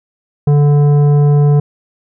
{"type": "tone with tanh clipping", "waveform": "sine", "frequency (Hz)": 145.6, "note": "D3", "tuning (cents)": -15, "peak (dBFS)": -8, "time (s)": [0.47, 1.6], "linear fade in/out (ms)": 5, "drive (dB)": 11, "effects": []}